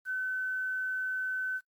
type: tone with quantisation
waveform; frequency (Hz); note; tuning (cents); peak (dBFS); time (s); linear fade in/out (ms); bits
sine; 1518; F#6; +44; -30; 0.05-1.61; 50; 10
effects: noise-tail reverb RT60 0.1 s tail -17 dB re dry + MP3 96 kbps